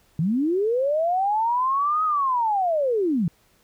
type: linear two-way sweep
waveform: sine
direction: up then down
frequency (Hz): 146.83 to 1273 to 150.6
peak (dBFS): -19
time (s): 0.19-3.28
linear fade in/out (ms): 2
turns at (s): 2.04
effects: pink hiss -61 dBFS RMS until 3.63 s